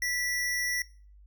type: tone pair together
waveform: square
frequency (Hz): 1963 / 5568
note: B6 / F8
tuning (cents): -11 / -6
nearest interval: octave + tritone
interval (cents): 1805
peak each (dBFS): -29 / -36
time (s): 0.02-0.82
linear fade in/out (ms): 2
effects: noise-tail reverb RT60 0.4 s tail -20 dB re dry + added 50 Hz sine -51 dBFS peak until 1.26 s